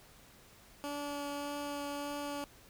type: tone with vibrato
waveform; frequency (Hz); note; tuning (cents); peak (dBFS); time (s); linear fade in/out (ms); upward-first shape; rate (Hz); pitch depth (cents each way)
15% pulse; 287.6; D4; -36; -31; 0.84-2.44; 0; triangle; 1.7; 10
effects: pink hiss -59 dBFS RMS until 2.69 s